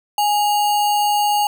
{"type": "tone with sample-and-hold", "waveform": "sine", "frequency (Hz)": 828, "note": "G#5", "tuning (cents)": -5, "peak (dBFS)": -14, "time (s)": [0.18, 1.47], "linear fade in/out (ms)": 2, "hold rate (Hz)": 3675, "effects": []}